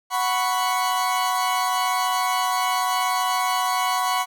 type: chord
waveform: 40% pulse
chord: F# suspended fourth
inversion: none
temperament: equal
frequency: 740 / 987.8 / 1108.7 Hz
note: F#5 / B5 / C#6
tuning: 0 / 0 / 0 cents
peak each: -24 dBFS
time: 0.1-4.26 s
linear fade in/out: 50 ms
effects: none